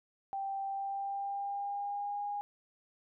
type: tone with pitch glide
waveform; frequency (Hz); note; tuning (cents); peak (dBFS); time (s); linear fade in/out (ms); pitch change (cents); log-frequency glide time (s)
sine; 784 to 818.2; G5 to G#5; 0 to -26; -34; 0.33-2.41; 0; +74; 0.66-2.24
effects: none